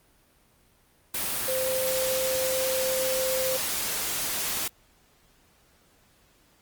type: tone in noise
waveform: sine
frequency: 520 Hz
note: C5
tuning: 11 cents flat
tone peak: -26 dBFS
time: 1.48-3.57 s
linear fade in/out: 5 ms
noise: white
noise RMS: -29 dBFS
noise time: 1.14-4.68 s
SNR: 0 dB
effects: pink hiss -62 dBFS RMS until 6.61 s + Opus 32 kbps